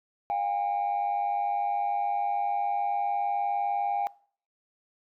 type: tone pair together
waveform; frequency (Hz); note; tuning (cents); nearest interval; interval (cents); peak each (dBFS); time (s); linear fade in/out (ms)
sine; 707.2 / 807; F5 / G#5; +22 / -50; major second; 228; -29 / -25; 0.3-4.07; 0
effects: noise-tail reverb RT60 0.5 s tail -23 dB re dry + tanh soft clip ceiling -22 dBFS